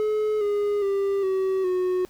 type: tone with pitch steps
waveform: triangle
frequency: 427.4 / 411.2 / 395.6 / 380.6 / 366.1 Hz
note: G#4 / G#4 / G4 / F#4 / F#4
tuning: +50 / -17 / +16 / +49 / -18 cents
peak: -19 dBFS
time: 0-2.05 s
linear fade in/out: 0 ms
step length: 410 ms
effects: pink hiss -55 dBFS RMS until 2.09 s